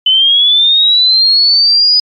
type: linear sweep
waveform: sine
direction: up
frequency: 3012 to 4978 Hz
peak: -5 dBFS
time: 0.06-2 s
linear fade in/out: 5 ms
effects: MP3 96 kbps